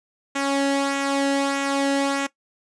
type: tone with flanger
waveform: sawtooth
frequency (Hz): 277.2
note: C#4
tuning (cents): 0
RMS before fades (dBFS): -22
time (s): 0.35-2.27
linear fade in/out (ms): 10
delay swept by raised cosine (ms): 0.21 to 0.88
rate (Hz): 1.6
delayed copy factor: -0.5
effects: noise-tail reverb RT60 0.1 s tail -18 dB re dry + resampled to 22050 Hz